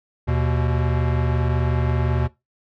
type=tone pair together; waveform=square; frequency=77.49 / 123 Hz; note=D#2 / B2; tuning=-7 / -7 cents; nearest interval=minor sixth; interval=800 cents; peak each=-22 dBFS; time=0.27-2.28 s; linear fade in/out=20 ms; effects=noise-tail reverb RT60 0.2 s tail -19 dB re dry + low-pass 2000 Hz 12 dB/octave